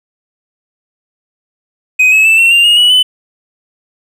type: tone with pitch steps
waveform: triangle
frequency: 2511 / 2577 / 2645 / 2715 / 2786 / 2859 / 2935 / 3012 Hz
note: D#7 / E7 / E7 / F7 / F7 / F7 / F#7 / F#7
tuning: +15 / -40 / +5 / -50 / -5 / +40 / -15 / +30 cents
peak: -3 dBFS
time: 1.99-3.03 s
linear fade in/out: 10 ms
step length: 130 ms
effects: none